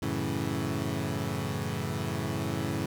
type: chord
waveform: 20% pulse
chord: F# minor seventh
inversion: none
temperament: equal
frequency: 92.5 / 110 / 138.59 / 164.81 Hz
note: F#2 / A2 / C#3 / E3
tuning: 0 / 0 / 0 / 0 cents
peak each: -31 / -30 / -29 / -32 dBFS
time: 0.02-2.86 s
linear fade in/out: 5 ms
effects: none